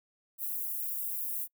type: high-pass noise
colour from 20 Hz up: white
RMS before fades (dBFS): -35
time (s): 0.38-1.48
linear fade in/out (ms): 50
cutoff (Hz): 12000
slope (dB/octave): 24
effects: noise-tail reverb RT60 0.1 s tail -26 dB re dry